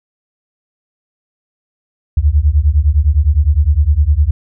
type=beating tone pair; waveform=sine; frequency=69.3 / 79.1 Hz; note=C#2 / D#2; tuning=0 / +29 cents; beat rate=9.8 Hz; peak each=-11 dBFS; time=2.17-4.31 s; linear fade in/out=5 ms; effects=none